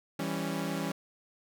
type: chord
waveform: sawtooth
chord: C# diminished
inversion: first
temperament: equal with one note detuned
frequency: 164.81 / 197.02 / 277.2 Hz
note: E3 / G3 / C#4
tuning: 0 / +9 / 0 cents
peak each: -32 dBFS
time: 0.19-0.92 s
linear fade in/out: 5 ms
effects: none